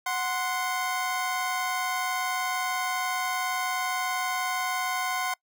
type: tone pair together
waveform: 25% pulse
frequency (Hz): 737 / 1042.3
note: F#5 / C6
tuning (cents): -7 / -7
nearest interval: tritone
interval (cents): 600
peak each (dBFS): -26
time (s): 0.06-5.34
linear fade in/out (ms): 5
effects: noise-tail reverb RT60 0.1 s tail -24 dB re dry

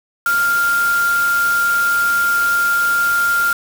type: tone in noise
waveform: sine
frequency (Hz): 1396.9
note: F6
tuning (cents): 0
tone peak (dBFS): -13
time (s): 0.26-3.53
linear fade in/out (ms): 2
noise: white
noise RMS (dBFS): -27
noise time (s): 0.26-3.53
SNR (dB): +11
effects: none

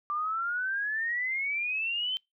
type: exponential sweep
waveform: sine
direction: up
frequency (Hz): 1174.7 to 3111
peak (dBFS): -28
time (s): 0.1-2.17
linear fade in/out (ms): 0
effects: noise-tail reverb RT60 0.2 s tail -26 dB re dry

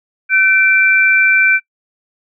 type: tone pair together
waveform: sine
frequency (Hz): 1523.1 / 2349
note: F#6 / D7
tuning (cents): +50 / 0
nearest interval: minor sixth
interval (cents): 750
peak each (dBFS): -11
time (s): 0.29-1.6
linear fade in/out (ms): 50
effects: noise-tail reverb RT60 0.1 s tail -23 dB re dry

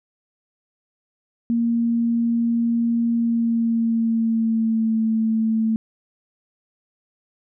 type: tone with pitch glide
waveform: sine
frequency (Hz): 233.1 to 222.2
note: A#3 to A3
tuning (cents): 0 to +17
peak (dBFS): -17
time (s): 1.5-5.76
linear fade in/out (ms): 0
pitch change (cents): -83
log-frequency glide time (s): 3.13-5.01
effects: none

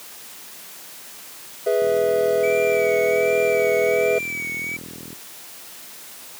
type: chord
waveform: triangle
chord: E major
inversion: first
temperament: equal with one note detuned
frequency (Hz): 415.3 / 493.9 / 652.4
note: G#4 / B4 / E5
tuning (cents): 0 / 0 / -18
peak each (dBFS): -19 / -19 / -20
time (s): 1.66-4.19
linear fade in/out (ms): 10
type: click train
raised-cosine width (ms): 3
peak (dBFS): -23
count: 137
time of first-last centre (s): 1.82-5.129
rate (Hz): 41.1
type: tone with vibrato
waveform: triangle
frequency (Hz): 2292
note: D7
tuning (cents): -43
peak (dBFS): -24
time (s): 2.43-4.77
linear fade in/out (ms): 10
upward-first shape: sine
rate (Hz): 1.3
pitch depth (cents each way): 57
effects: white hiss -40 dBFS RMS until 6.39 s + high-pass 150 Hz 12 dB/octave

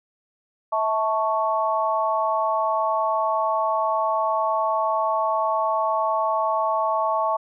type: chord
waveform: sine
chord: A major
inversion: second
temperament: equal with one note detuned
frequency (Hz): 649.4 / 880 / 1108.7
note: E5 / A5 / C#6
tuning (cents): -26 / 0 / 0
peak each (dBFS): -24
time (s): 0.72-7.37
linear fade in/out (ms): 10
effects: none

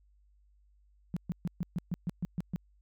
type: tone bursts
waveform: sine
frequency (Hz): 174.61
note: F3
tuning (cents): 0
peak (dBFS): -29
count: 10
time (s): 1.14-2.56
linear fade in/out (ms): 0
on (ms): 25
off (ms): 130
effects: added 50 Hz sine -62 dBFS peak until 2.81 s

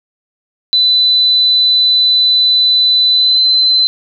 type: tone with pitch glide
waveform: sine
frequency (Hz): 4000 to 4056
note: B7 to B7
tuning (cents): +21 to +45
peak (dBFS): -7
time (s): 0.73-3.87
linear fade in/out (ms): 0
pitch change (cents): +24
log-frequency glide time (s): 3.12-3.45
effects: none

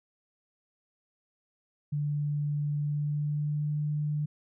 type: tone with pitch glide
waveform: sine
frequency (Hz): 146.83 to 149.22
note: D3 to D3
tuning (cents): 0 to +28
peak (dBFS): -27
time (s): 1.92-4.26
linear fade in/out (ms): 10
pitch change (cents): +28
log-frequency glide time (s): 2.8-3.76
effects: none

